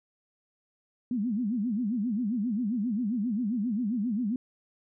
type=tone with vibrato; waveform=sine; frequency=224.7 Hz; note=A3; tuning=37 cents sharp; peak=-26 dBFS; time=1.11-4.36 s; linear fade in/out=2 ms; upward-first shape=sine; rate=7.5 Hz; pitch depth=230 cents each way; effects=none